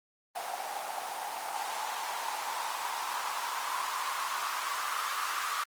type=noise with band-pass filter sweep; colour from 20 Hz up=blue; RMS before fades=-35 dBFS; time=0.35-5.64 s; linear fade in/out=10 ms; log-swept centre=750 to 1200 Hz; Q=4.8; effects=Opus 24 kbps